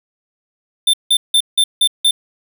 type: tone bursts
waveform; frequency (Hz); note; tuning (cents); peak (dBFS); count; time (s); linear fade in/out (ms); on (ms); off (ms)
square; 3566; A7; +22; -10; 6; 0.87-2.11; 5; 65; 170
effects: none